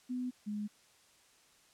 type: tone pair in turn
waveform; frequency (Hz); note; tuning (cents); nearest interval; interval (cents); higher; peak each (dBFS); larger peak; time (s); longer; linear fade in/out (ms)
sine; 250.6 / 208.8; B3 / G#3; +25 / +10; minor third; 315; first; -34 / -35; first; 0.09-0.31 / 0.46-0.68; neither; 20
effects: white hiss -65 dBFS RMS until 1.73 s + low-pass 9000 Hz 12 dB/octave